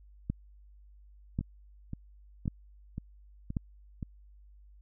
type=two click trains; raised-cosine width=5 ms; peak=-24 / -18 dBFS; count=6 / 4; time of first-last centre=1.41-4.028 / 0.3-3.568 s; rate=1.91 / 0.918 Hz; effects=added 50 Hz sine -53 dBFS peak until 4.81 s